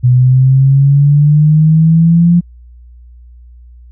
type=exponential sweep; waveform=sine; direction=up; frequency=123.47 to 174.61 Hz; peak=-4 dBFS; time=0.03-2.41 s; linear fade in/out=20 ms; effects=added 60 Hz sine -34 dBFS peak until 3.91 s